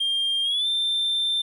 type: tone with pitch glide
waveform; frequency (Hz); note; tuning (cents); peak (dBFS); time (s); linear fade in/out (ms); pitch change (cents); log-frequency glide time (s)
triangle; 3200 to 3571; G7 to A7; +35 to +25; -19; 0-1.42; 10; +190; 0.43-0.67
effects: tanh soft clip ceiling -16 dBFS

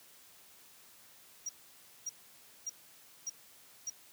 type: tone bursts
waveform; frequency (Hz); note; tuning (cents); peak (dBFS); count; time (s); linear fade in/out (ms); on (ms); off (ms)
triangle; 5710; F8; +37; -34; 5; 1.46-3.9; 5; 32; 570
effects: white hiss -59 dBFS RMS until 4.12 s + high-pass 80 Hz 12 dB/octave

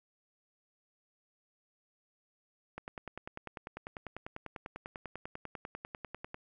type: click train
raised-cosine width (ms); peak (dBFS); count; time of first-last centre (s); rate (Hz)
0.5; -26; 37; 2.78-6.344; 10.1
effects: none

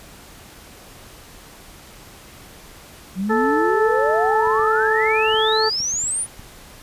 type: exponential sweep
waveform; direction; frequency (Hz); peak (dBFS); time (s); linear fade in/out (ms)
sine; up; 179.6 to 9956; -20; 3.15-6.27; 50
type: harmonic tone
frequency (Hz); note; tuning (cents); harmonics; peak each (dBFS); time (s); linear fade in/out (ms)
437.7; A4; -9; 1 / 2 / 3 / 4; -19 / -22 / -24 / -25; 3.29-5.7; 20
type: clicks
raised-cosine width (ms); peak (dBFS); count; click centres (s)
5; -28; 7; 4.473 / 4.596 / 5.343 / 5.804 / 5.94 / 6.039 / 6.395
effects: pink hiss -43 dBFS RMS until 6.82 s + resampled to 32000 Hz

